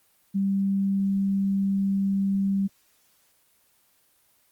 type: tone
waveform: sine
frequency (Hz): 196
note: G3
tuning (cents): 0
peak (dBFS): -21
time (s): 0.34-2.68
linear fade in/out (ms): 20
effects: white hiss -64 dBFS RMS until 4.51 s + Opus 24 kbps